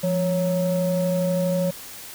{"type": "ring-modulated tone", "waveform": "triangle", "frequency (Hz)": 189.6, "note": "F#3", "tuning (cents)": 43, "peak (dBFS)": -14, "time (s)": [0.03, 1.71], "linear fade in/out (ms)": 10, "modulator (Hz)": 363, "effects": ["tanh soft clip ceiling -10 dBFS", "white hiss -39 dBFS RMS until 2.14 s"]}